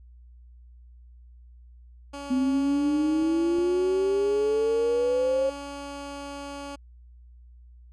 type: tone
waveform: 15% pulse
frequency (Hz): 282.4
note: C#4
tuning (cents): +32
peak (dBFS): -29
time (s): 2.13-6.76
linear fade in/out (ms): 10
type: exponential sweep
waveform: sine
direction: up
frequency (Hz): 255.9 to 544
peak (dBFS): -21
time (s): 2.3-5.5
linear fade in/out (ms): 10
type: clicks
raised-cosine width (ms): 2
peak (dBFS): -32 / -29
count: 2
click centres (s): 3.225 / 3.586
effects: added 60 Hz sine -47 dBFS peak until 7.92 s + resampled to 22050 Hz